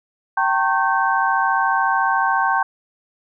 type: tone cluster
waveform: sine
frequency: 775 / 909 / 1090 / 1549 Hz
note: G5 / A#5 / C#6 / G6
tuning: -20 / -44 / -29 / -21 cents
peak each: -21 dBFS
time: 0.37-2.63 s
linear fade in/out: 5 ms
effects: none